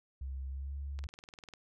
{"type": "tone with pitch glide", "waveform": "sine", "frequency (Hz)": [66.8, 70.08], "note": ["C2", "C#2"], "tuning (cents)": [36, 19], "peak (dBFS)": -37, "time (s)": [0.21, 1.07], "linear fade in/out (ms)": 5, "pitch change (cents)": 83, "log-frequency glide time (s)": [0.48, 0.75]}
{"type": "click train", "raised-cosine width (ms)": 0.2, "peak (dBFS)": -31, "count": 12, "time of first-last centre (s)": [0.99, 1.537], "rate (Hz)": 20.1}
{"effects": []}